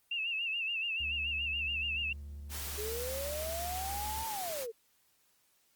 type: tone with vibrato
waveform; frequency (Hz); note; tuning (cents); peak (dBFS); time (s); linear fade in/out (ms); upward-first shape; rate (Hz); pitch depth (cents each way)
sine; 2700; E7; +41; -32; 0.11-2.13; 5; sine; 7; 85
type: tone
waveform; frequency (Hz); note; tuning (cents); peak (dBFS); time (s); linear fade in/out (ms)
triangle; 72.4; D2; -24; -40; 1-4.24; 5
type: noise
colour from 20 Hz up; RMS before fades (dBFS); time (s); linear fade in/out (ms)
white; -41; 2.49-4.67; 50
type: linear two-way sweep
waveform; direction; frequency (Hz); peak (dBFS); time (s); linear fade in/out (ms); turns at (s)
sine; up then down; 406.5 to 909 to 429; -37; 2.77-4.72; 20; 4.26
effects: white hiss -71 dBFS RMS until 5.75 s + Opus 32 kbps